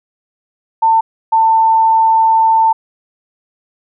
sine tone pair in turn, 897 / 893.9 Hz, A5 / A5, +33 / +27 cents, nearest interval unison, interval 6 cents, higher first, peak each -7 dBFS, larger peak neither, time 0.82-1.01 / 1.32-2.73 s, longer second, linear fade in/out 10 ms, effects none

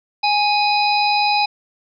harmonic tone with a mistuned harmonic, 830.6 Hz, G#5, in tune, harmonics 1 / 3 / 5 / 6, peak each -16 / -21 / -23 / -24 dBFS, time 0.23-1.46 s, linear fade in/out 10 ms, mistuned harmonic 5, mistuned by -62 cents, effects none

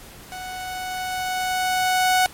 sawtooth tone with level ramp, 740 Hz, F#5, in tune, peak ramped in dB -28 to -11 dBFS, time 0.32-2.26 s, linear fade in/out 0 ms, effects pink hiss -43 dBFS RMS until 2.33 s + MP3 64 kbps

